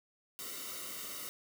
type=noise with comb filter; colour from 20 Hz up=white; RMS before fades=-43 dBFS; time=0.39-1.29 s; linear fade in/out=0 ms; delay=1.2 ms; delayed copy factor=-0.85; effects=none